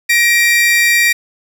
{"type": "tone pair together", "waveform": "40% pulse", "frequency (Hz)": [1890.3, 2353], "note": ["A#6", "D7"], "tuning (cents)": [24, 3], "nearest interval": "major third", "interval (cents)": 379, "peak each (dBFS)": -11, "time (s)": [0.09, 1.13], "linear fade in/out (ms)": 10, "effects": []}